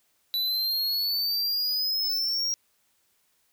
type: exponential sweep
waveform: square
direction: up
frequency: 3951 to 5640 Hz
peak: -25 dBFS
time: 0.34-2.54 s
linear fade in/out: 0 ms
effects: white hiss -69 dBFS RMS until 3.52 s